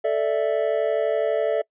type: chord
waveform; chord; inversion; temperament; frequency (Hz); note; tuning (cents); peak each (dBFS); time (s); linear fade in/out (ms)
triangle; A suspended fourth; none; equal; 440 / 587.3 / 659.3; A4 / D5 / E5; 0 / 0 / 0; -22; 0.04-1.62; 10
effects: noise-tail reverb RT60 0.1 s tail -25 dB re dry + resampled to 8000 Hz